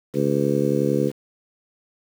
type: harmonic tone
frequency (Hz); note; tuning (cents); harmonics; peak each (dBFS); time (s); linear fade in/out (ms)
71.1; C#2; +45; 2 / 3 / 4 / 5 / 6 / 7; -25 / -25 / -25 / -25 / -25 / -25; 0.13-1.12; 50
effects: 7-bit